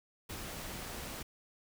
pink noise, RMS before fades -43 dBFS, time 0.29-1.23 s, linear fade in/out 10 ms, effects none

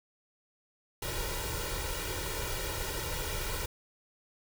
pink noise with comb filter, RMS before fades -35 dBFS, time 1.02-3.66 s, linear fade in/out 5 ms, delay 2.1 ms, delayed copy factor +0.95, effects none

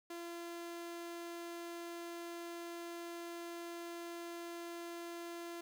sawtooth tone, 341.7 Hz, F4, 38 cents flat, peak -40 dBFS, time 0.1-5.61 s, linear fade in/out 5 ms, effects 11-bit

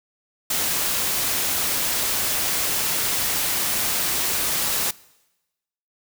white noise, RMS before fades -23 dBFS, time 0.5-4.91 s, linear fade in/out 5 ms, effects noise-tail reverb RT60 1.0 s tail -22 dB re dry

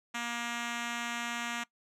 5% pulse tone with notch filter, 236.7 Hz, A#3, 27 cents sharp, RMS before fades -36 dBFS, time 0.14-1.64 s, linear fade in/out 10 ms, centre 500 Hz, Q 1.2, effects noise-tail reverb RT60 0.1 s tail -21 dB re dry + low-pass 8000 Hz 12 dB/octave

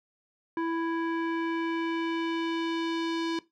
square tone with low-pass filter sweep, 330.7 Hz, E4, 6 cents sharp, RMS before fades -30 dBFS, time 0.57-3.39 s, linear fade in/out 2 ms, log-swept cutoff 1500 to 4400 Hz, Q 1.6, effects noise-tail reverb RT60 0.2 s tail -18 dB re dry

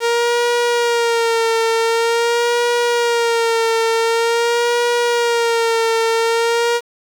sawtooth tone with vibrato, 466.2 Hz, A#4, in tune, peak -10 dBFS, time 0-6.81 s, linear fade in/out 50 ms, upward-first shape sine, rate 0.46 Hz, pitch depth 47 cents each way, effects low-pass 8000 Hz 12 dB/octave + 7-bit

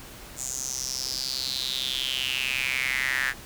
square tone with high-pass filter sweep, 65.41 Hz, C2, in tune, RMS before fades -29 dBFS, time 0.36-3.34 s, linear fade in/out 50 ms, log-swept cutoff 7300 to 1700 Hz, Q 6.5, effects pink hiss -44 dBFS RMS until 3.45 s

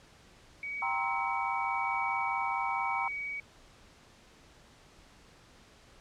sine tone with tremolo, 2262 Hz, C#7, 34 cents sharp, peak -34 dBFS, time 0.63-3.4 s, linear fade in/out 2 ms, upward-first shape sine, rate 0.89 Hz, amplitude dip 30%
sine chord, C dominant seventh, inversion second, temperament just, 784.9 / 941.9 / 1046.5 / 1308.1 Hz, G5 / Bb5 / C6 / E6, +2 / +18 / 0 / -14 cents, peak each -35 / -34 / -36 / -39 dBFS, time 0.82-3.08 s, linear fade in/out 2 ms
effects pink hiss -58 dBFS RMS until 6 s + low-pass 7000 Hz 12 dB/octave

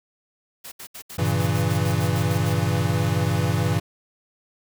white noise bursts, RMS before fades -38 dBFS, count 13, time 0.64-2.532 s, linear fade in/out 10 ms, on 80 ms, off 71 ms
square chord, G diminished seventh, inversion none, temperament equal, 98 / 116.54 / 138.59 / 164.81 Hz, G2 / Bb2 / Db3 / Fb3, 0 / 0 / 0 / 0 cents, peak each -25 / -26 / -28 / -26 dBFS, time 1.18-3.8 s, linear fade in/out 10 ms
effects none

